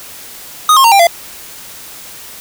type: tone with pitch steps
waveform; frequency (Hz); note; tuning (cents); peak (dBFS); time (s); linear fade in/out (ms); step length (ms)
square; 1244.5 / 1071 / 921.6 / 793.1 / 682.5; D#6 / C6 / A#5 / G5 / F5; 0 / +40 / -20 / +20 / -40; -5; 0.69-1.07; 2; 76
effects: white hiss -32 dBFS RMS until 2.4 s